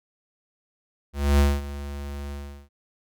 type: tone with ADSR envelope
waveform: square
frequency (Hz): 71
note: C#2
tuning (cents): +42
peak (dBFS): -15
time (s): 1.13-2.69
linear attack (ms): 260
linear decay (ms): 220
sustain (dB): -17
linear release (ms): 370
effects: none